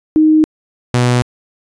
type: tone pair in turn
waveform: sine / sawtooth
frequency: 311.1 / 123.07 Hz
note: D#4 / B2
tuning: 0 / -6 cents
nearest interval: octave + major third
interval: 1606 cents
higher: first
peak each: -6 dBFS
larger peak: neither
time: 0.16-0.44 / 0.94-1.22 s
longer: neither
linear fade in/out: 0 ms
effects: resampled to 22050 Hz